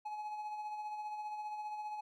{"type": "tone with tremolo", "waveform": "triangle", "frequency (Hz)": 846, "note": "G#5", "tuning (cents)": 32, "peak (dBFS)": -36, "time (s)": [0.05, 2.01], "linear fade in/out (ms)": 10, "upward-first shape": "sine", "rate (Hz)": 15, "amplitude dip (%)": 40, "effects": []}